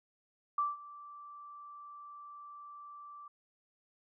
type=tone with ADSR envelope; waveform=sine; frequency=1168 Hz; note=D6; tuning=10 cents flat; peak=-27 dBFS; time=0.58-3.28 s; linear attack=4 ms; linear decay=180 ms; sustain=-20 dB; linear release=4 ms; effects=none